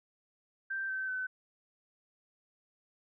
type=tone with pitch steps; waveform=sine; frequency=1568 / 1542 / 1516.3 Hz; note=G6 / G6 / F#6; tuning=0 / -29 / +42 cents; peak=-33 dBFS; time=0.7-1.27 s; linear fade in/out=10 ms; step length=190 ms; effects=none